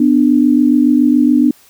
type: tone pair together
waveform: sine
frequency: 248.9 / 296 Hz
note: B3 / D4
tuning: +14 / +14 cents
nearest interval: minor third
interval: 300 cents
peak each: -10 dBFS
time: 0-1.51 s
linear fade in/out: 5 ms
effects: white hiss -47 dBFS RMS until 1.69 s